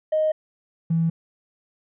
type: tone pair in turn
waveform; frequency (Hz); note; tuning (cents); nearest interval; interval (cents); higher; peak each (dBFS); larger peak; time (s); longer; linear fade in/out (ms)
triangle; 622.3 / 164.83; D#5 / E3; 0 / 0; octave + major seventh; 2300; first; -14; neither; 0.12-0.32 / 0.9-1.1; neither; 10
effects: tanh soft clip ceiling -16 dBFS + resampled to 8000 Hz